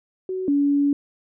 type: tone pair in turn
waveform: sine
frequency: 373.8 / 284.7 Hz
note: F#4 / C#4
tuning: +18 / +46 cents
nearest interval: perfect fourth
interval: 472 cents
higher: first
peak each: -24 / -16 dBFS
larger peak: second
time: 0.29-0.48 / 0.48-0.93 s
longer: second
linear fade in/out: 2 ms
effects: none